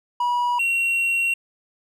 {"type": "tone pair in turn", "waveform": "triangle", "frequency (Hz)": [970, 2739], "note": ["B5", "F7"], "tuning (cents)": [-31, -34], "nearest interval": "octave + tritone", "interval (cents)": 1797, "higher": "second", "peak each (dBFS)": -17, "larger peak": "neither", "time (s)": [[0.2, 0.59], [0.59, 1.34]], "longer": "second", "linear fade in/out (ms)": 5, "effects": []}